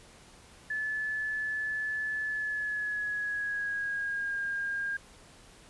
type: tone with pitch glide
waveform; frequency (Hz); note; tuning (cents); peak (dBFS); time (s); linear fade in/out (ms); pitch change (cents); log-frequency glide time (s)
sine; 1730 to 1614.1; A6 to G#6; -30 to -50; -30; 0.7-4.97; 5; -120; 2.24-4.4
effects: pink hiss -55 dBFS RMS until 5.69 s + resampled to 24000 Hz